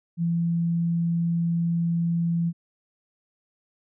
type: tone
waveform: sine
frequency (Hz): 168.9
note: E3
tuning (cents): +42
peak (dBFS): -21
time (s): 0.17-2.53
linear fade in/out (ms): 50
effects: none